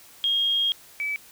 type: tone pair in turn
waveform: sine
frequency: 3250 / 2298 Hz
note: G#7 / D7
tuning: -38 / -38 cents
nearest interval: tritone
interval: 600 cents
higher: first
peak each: -20 / -25 dBFS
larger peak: first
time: 0.24-0.72 / 1-1.16 s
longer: first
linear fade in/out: 0 ms
effects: white hiss -50 dBFS RMS until 1.31 s